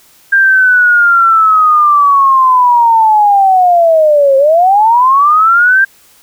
sine linear two-way sweep, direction down then up, 1600 to 532 to 1600 Hz, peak -4 dBFS, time 0.32-5.85 s, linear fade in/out 10 ms, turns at 4.37 s, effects white hiss -45 dBFS RMS until 6.22 s

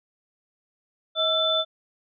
sine tone cluster, 637 / 1341 / 3518 Hz, D#5 / E6 / A7, +41 / +29 / -1 cents, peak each -25 / -30 / -22 dBFS, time 1.15-1.65 s, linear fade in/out 50 ms, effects none

